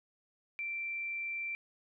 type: tone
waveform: sine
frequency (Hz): 2349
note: D7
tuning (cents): 0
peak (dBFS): -35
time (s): 0.59-1.55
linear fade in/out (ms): 0
effects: none